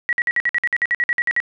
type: tone bursts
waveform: sine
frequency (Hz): 1921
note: B6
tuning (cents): -48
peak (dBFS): -15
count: 15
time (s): 0.09-1.402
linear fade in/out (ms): 0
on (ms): 38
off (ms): 53
effects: none